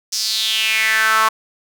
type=tone with high-pass filter sweep; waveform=sawtooth; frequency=220 Hz; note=A3; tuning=in tune; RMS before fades=-17 dBFS; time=0.12-1.29 s; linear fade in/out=10 ms; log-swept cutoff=5600 to 1100 Hz; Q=4.8; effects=none